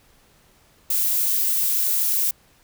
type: noise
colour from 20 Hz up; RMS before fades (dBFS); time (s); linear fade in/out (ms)
violet; -21; 0.9-2.31; 5
effects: pink hiss -57 dBFS RMS until 2.63 s